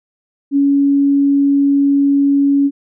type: tone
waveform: sine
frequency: 280.4 Hz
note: C#4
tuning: 20 cents sharp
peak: -9 dBFS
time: 0.51-2.71 s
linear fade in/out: 50 ms
effects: none